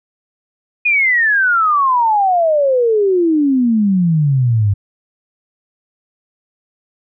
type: exponential sweep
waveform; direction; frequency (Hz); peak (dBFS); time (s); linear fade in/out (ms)
sine; down; 2489 to 97.4; -10; 0.85-4.74; 10
effects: none